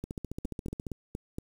two click trains, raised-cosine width 3 ms, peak -23 / -22 dBFS, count 13 / 5, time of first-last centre 0.04-0.868 / 0.45-1.385 s, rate 14.5 / 4.28 Hz, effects 8-bit

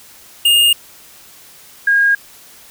square / sine tone pair in turn, 2831 / 1628.1 Hz, F7 / G#6, +23 / -35 cents, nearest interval minor seventh, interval 958 cents, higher first, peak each -9 dBFS, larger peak neither, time 0.45-0.73 / 1.87-2.15 s, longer neither, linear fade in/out 5 ms, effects white hiss -42 dBFS RMS until 2.7 s

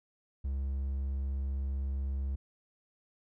triangle tone, 67.9 Hz, C#2, 35 cents flat, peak -29 dBFS, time 0.44-2.36 s, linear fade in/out 10 ms, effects none

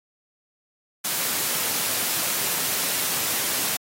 white high-pass noise, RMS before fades -25 dBFS, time 1.04-3.77 s, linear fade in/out 10 ms, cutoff 110 Hz, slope 24 dB/octave, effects AAC 48 kbps

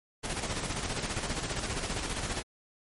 pink noise with tremolo, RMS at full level -32 dBFS, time 0.23-2.43 s, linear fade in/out 20 ms, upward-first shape square, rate 15 Hz, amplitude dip 45%, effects MP3 48 kbps

